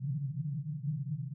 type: band-pass noise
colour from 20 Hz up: pink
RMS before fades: -36 dBFS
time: 0-1.34 s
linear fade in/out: 20 ms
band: 130 to 160 Hz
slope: 96 dB/octave
effects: none